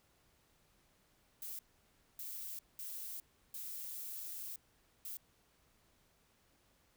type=noise bursts at uneven times; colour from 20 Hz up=violet; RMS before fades=-45 dBFS; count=5; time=1.42-1.59 / 2.19-2.59 / 2.79-3.2 / 3.54-4.56 / 5.05-5.17 s; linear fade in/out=2 ms; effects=pink hiss -72 dBFS RMS until 6.96 s